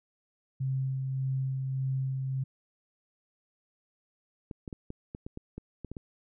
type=tone with tremolo; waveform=sine; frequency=132.8 Hz; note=C3; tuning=26 cents sharp; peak=-27 dBFS; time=0.6-2.44 s; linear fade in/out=10 ms; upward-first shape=sine; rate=1.7 Hz; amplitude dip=30%
type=clicks; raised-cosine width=3 ms; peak=-26 dBFS; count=11; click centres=4.512 / 4.678 / 4.728 / 4.904 / 5.149 / 5.265 / 5.374 / 5.58 / 5.847 / 5.916 / 5.968 s
effects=none